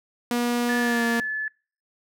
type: tone with pitch glide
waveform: sawtooth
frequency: 240.5 to 232.8 Hz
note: B3 to A#3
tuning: -46 to -2 cents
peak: -18 dBFS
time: 0.31-1.2 s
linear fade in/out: 2 ms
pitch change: -56 cents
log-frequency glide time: 0.79-1.04 s
type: tone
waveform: sine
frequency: 1729 Hz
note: A6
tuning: 31 cents flat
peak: -25 dBFS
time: 0.69-1.48 s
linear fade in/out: 2 ms
effects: noise-tail reverb RT60 0.4 s tail -25 dB re dry